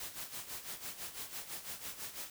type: noise with tremolo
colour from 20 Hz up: white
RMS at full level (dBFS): -42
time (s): 0-2.3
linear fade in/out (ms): 2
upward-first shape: sine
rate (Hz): 6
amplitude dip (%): 70
effects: none